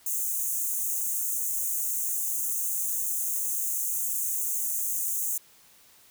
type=high-pass noise; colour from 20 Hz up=white; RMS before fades=-29 dBFS; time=0.06-5.38 s; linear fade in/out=5 ms; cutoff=6200 Hz; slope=96 dB/octave; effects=white hiss -57 dBFS RMS until 6.1 s